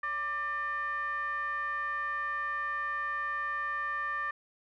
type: ring-modulated tone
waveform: triangle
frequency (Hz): 310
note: D#4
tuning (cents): -6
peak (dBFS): -26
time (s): 0.03-4.31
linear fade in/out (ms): 5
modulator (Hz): 1490
effects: none